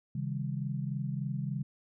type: tone cluster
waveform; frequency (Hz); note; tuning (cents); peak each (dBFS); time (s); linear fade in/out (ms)
sine; 136 / 159.3 / 199.6; C#3 / D#3 / G3; -33 / +41 / +32; -34 / -37 / -38; 0.15-1.63; 5
effects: none